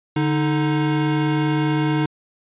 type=tone pair together; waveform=square; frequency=146.82 / 311.1 Hz; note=D3 / D#4; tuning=0 / 0 cents; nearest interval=octave + minor second; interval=1300 cents; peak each=-21 dBFS; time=0.16-2.06 s; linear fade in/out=5 ms; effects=resampled to 8000 Hz